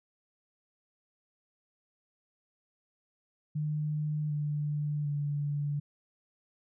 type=tone with pitch steps; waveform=sine; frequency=151.2 / 148.17 / 145.21 Hz; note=D#3 / D3 / D3; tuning=-49 / +16 / -19 cents; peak=-29 dBFS; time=3.55-5.8 s; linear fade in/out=10 ms; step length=750 ms; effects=none

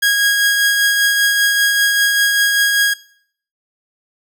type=tone with tremolo; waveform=sawtooth; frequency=1642 Hz; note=G#6; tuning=20 cents flat; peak=-7 dBFS; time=0.02-2.94 s; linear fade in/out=10 ms; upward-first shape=triangle; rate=5.1 Hz; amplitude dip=35%; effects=noise-tail reverb RT60 0.6 s tail -20 dB re dry

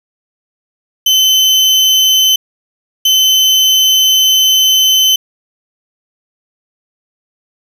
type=tone bursts at uneven times; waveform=35% pulse; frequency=3055 Hz; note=G7; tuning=45 cents flat; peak=-5 dBFS; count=2; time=1.06-2.36 / 3.05-5.16 s; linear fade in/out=5 ms; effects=none

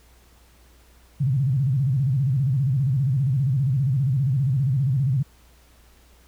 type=tone with vibrato; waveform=sine; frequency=133.4 Hz; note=C3; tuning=34 cents sharp; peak=-18 dBFS; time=1.2-5.23 s; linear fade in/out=10 ms; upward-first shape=square; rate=15 Hz; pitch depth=140 cents each way; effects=added 60 Hz sine -53 dBFS peak until 6.27 s + pink hiss -57 dBFS RMS until 6.27 s

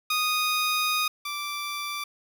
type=tone pair in turn; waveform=15% pulse; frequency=1240 / 1170.4 Hz; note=D#6 / D6; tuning=-6 / -6 cents; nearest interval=minor second; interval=100 cents; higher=first; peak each=-17 / -24 dBFS; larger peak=first; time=0.1-1.08 / 1.25-2.04 s; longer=first; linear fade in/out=5 ms; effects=none

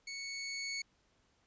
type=tone with level ramp; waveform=20% pulse; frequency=2217 Hz; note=C#7; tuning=in tune; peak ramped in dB=-36 to -31 dBFS; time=0.07-0.82 s; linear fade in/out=5 ms; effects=pink hiss -73 dBFS RMS until 1.46 s + resampled to 16000 Hz

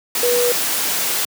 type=tone in noise; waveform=sine; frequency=486.5 Hz; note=B4; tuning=26 cents flat; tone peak=-15 dBFS; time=0.23-0.52 s; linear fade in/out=2 ms; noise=white; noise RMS=-20 dBFS; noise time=0.15-1.25 s; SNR=+2 dB; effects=high-pass 200 Hz 12 dB/octave

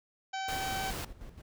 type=harmonic tone; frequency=769 Hz; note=G5; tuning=33 cents flat; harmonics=1 / 2 / 3 / 4 / 5 / 6 / 7 / 8 / 9; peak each=-35 / -41 / -45 / -45 / -49 / -51 / -52 / -55 / -51 dBFS; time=0.33-0.91 s; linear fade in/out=10 ms
type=noise; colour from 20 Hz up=pink; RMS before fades=-39 dBFS; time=0.48-1.05 s; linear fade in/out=5 ms
type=noise with tremolo; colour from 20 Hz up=brown; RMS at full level=-45 dBFS; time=0.71-1.42 s; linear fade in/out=10 ms; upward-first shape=square; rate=6 Hz; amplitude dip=60%
effects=none

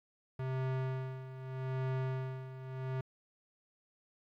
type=tone with tremolo; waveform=square; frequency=130.81 Hz; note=C3; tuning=in tune; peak=-33 dBFS; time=0.39-3.01 s; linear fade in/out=5 ms; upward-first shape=sine; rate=0.81 Hz; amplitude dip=75%; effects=low-pass 2000 Hz 12 dB/octave + 12-bit

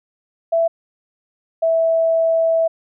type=tone pair in turn; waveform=sine; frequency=664 / 655.6 Hz; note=E5 / E5; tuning=+12 / -10 cents; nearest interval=unison; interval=22 cents; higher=first; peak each=-13 dBFS; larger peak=neither; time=0.52-0.68 / 1.62-2.68 s; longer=second; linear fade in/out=10 ms; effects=none

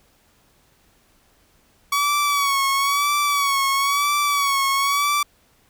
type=tone with vibrato; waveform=sawtooth; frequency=1129 Hz; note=C#6; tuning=31 cents sharp; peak=-14 dBFS; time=1.92-5.23 s; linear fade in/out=5 ms; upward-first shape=sine; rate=1 Hz; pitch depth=56 cents each way; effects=pink hiss -59 dBFS RMS until 5.69 s

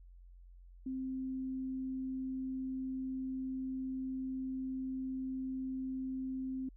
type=tone; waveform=sine; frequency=261.6 Hz; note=C4; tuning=in tune; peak=-36 dBFS; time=0.86-6.69 s; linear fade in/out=5 ms; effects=added 44 Hz sine -53 dBFS peak until 6.76 s

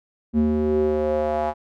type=tone with band-pass filter sweep; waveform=square; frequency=75.9 Hz; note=D#2; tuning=42 cents flat; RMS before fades=-21 dBFS; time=0.33-1.54 s; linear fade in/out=50 ms; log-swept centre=240 to 790 Hz; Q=4.1; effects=none

